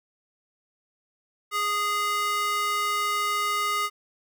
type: tone with high-pass filter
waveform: square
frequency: 413.3 Hz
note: G#4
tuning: 8 cents flat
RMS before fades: -26 dBFS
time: 1.51-3.9 s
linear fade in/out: 50 ms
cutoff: 1300 Hz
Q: 1.9
effects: none